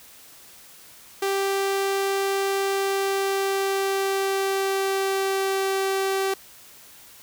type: tone with pitch glide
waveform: sawtooth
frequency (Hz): 392 to 387.1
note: G4 to G4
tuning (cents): 0 to -22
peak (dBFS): -18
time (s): 1.22-6.34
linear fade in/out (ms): 5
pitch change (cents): -22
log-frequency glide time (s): 2.68-5.72
effects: white hiss -48 dBFS RMS until 7.22 s